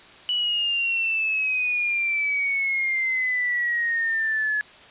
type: exponential sweep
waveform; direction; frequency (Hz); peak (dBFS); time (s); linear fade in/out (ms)
sine; down; 2960 to 1700; -21; 0.29-4.61; 0
effects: white hiss -47 dBFS RMS until 4.9 s + resampled to 8000 Hz